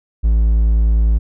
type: tone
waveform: triangle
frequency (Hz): 55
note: A1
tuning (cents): 0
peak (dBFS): -8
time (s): 0.23-1.19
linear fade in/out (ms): 20
effects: none